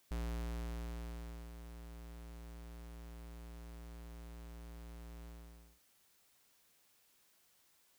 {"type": "tone with ADSR envelope", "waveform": "square", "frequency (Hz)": 57.9, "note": "A#1", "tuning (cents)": -11, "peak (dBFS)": -37, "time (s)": [0.11, 5.8], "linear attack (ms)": 3, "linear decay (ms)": 1400, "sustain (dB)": -12, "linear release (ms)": 540, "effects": ["white hiss -71 dBFS RMS until 7.98 s"]}